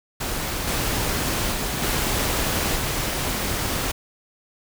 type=noise with level steps; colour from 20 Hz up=pink; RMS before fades=-27 / -24 / -26 / -23 / -25 dBFS; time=0.2-3.92 s; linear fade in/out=10 ms; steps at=0.67 / 1.52 / 1.82 / 2.75 s; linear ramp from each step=10 ms; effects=none